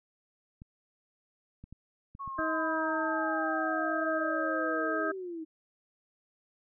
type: clicks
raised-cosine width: 5 ms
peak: -34 dBFS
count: 6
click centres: 0.619 / 1.64 / 1.726 / 2.151 / 2.277 / 2.391 s
type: linear sweep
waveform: sine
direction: down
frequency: 1108.7 to 311.1 Hz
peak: -36 dBFS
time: 2.19-5.45 s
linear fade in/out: 20 ms
type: harmonic tone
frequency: 317.8 Hz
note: D#4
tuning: 37 cents sharp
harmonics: 1 / 2 / 4 / 5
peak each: -34 / -34 / -34 / -34 dBFS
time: 2.38-5.12 s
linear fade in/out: 10 ms
effects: none